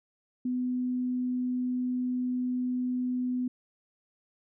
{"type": "tone", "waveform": "sine", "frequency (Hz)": 250.5, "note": "B3", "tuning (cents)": 25, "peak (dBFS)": -27, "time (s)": [0.45, 3.48], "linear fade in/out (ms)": 5, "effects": []}